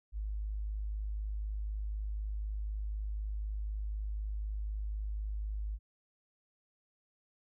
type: tone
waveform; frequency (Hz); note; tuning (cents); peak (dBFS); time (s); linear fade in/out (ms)
sine; 52; G#1; +3; -34; 0.12-5.79; 50
effects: none